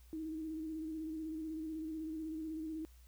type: tone with vibrato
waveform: sine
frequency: 316.2 Hz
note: D#4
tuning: 28 cents sharp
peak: -39 dBFS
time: 0.13-2.85 s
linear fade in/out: 0 ms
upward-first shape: square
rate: 16 Hz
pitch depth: 29 cents each way
effects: added 60 Hz sine -57 dBFS peak until 3.07 s + white hiss -69 dBFS RMS until 3.07 s